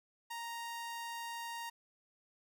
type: tone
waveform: sawtooth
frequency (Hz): 932.3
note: A#5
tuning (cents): 0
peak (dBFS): -37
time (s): 0.3-1.7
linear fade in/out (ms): 10
effects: none